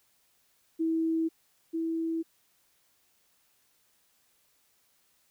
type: tone pair in turn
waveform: sine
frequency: 324.8 / 327.2 Hz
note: E4 / E4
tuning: -26 / -13 cents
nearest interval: unison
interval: 13 cents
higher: second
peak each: -25 / -28 dBFS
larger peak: first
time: 0.79-1.29 / 1.73-2.23 s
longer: neither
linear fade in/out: 20 ms
effects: white hiss -69 dBFS RMS until 5.3 s